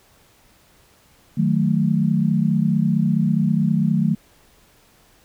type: chord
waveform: sine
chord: D# diminished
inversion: none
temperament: equal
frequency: 155.56 / 185 / 220 Hz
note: D#3 / F#3 / A3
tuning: 0 / 0 / 0 cents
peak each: -20 dBFS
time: 1.37-4.15 s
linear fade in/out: 10 ms
effects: pink hiss -55 dBFS RMS until 5.24 s

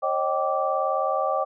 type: tone cluster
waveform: sine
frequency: 540 / 619 / 775 / 1166 Hz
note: C#5 / D#5 / G5 / D6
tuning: -45 / -9 / -20 / -13 cents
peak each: -27 dBFS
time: 0.02-1.45 s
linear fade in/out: 20 ms
effects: none

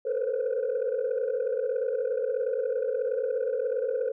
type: tone cluster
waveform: sine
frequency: 444.7 / 486.1 / 503 / 534 Hz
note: A4 / B4 / B4 / C5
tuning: +18 / -28 / +32 / +35 cents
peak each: -30 dBFS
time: 0.05-4.12 s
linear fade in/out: 10 ms
effects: tanh soft clip ceiling -20 dBFS

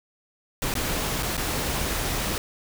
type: noise with dropouts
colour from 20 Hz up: pink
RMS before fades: -27 dBFS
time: 0.62-2.38 s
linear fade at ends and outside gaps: 1 ms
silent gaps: 0.74-0.753 / 1.225-1.23 / 1.369-1.377 s
effects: none

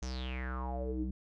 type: tone with low-pass filter sweep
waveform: square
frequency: 63.8 Hz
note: C2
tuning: 43 cents flat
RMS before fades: -37 dBFS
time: 0.02-1.11 s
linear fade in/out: 5 ms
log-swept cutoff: 6500 to 230 Hz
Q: 8.3
effects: none

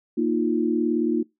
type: chord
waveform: sine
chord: Bb suspended fourth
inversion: none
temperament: just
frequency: 233.1 / 310.8 / 349.6 Hz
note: Bb3 / Eb4 / F4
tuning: 0 / -2 / +2 cents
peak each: -24 dBFS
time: 0.17-1.23 s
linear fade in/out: 10 ms
effects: noise-tail reverb RT60 0.2 s tail -23 dB re dry

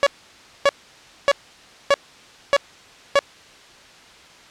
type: tone bursts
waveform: sawtooth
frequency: 563 Hz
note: C#5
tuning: 27 cents sharp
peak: -8 dBFS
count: 6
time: 0.03-3.19 s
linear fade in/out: 0 ms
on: 35 ms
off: 590 ms
effects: white hiss -46 dBFS RMS until 4.5 s + low-pass 5000 Hz 12 dB/octave

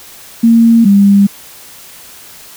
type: tone pair in turn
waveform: sine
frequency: 230 / 199.91 Hz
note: A#3 / G3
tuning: -23 / +34 cents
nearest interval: major second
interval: 243 cents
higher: first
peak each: -3 dBFS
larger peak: neither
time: 0.43-0.85 / 0.85-1.27 s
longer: neither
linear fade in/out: 10 ms
effects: white hiss -35 dBFS RMS until 2.56 s

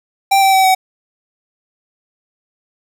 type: tone with pitch steps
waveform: square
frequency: 784 / 774.1 / 764.3 / 754.7 Hz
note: G5 / G5 / G5 / F#5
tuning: 0 / -22 / -44 / +34 cents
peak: -9 dBFS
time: 0.31-0.75 s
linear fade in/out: 10 ms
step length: 110 ms
effects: 7-bit

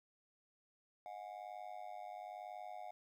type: tone with amplitude modulation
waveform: triangle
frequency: 726 Hz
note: F#5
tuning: 33 cents flat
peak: -40 dBFS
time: 1.06-2.91 s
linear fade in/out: 0 ms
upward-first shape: sine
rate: 101 Hz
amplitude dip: 100%
effects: 13-bit

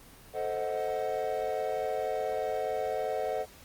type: chord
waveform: triangle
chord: A diminished seventh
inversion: none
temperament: equal with one note detuned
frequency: 440 / 523.3 / 628 / 740 Hz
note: A4 / C5 / Eb5 / Gb5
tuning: 0 / 0 / +16 / 0 cents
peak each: -33 dBFS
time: 0.33-3.46 s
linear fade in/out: 50 ms
effects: pink hiss -53 dBFS RMS until 3.64 s + Opus 24 kbps

